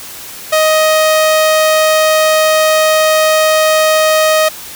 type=tone; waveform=sawtooth; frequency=626 Hz; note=D#5; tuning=10 cents sharp; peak=-4 dBFS; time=0.52-4.49 s; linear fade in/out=10 ms; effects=white hiss -29 dBFS RMS until 4.75 s